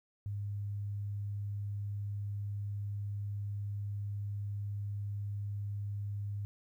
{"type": "tone", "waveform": "sine", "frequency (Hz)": 101.8, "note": "G#2", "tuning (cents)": -34, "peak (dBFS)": -35, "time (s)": [0.26, 6.45], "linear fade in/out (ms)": 0, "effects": ["12-bit"]}